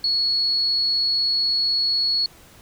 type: tone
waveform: sine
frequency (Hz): 4364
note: C#8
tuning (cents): -28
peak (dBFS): -18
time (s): 0.04-2.26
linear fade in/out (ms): 2
effects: pink hiss -49 dBFS RMS until 2.61 s